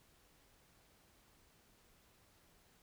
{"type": "silence", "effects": ["pink hiss -69 dBFS RMS until 2.82 s"]}